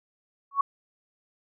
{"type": "tone with exponential growth", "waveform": "sine", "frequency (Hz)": 1112, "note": "C#6", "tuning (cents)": 5, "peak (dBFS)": -15, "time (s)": [0.51, 0.61], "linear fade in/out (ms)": 5, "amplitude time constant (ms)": 20, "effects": []}